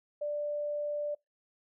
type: tone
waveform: sine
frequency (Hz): 589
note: D5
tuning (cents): +5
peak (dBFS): -31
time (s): 0.21-1.15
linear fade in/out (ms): 10
effects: noise-tail reverb RT60 0.2 s tail -26 dB re dry